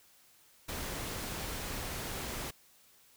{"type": "noise", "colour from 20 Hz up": "pink", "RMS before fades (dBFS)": -39, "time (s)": [0.68, 2.51], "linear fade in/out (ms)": 10, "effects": ["white hiss -63 dBFS RMS until 3.16 s"]}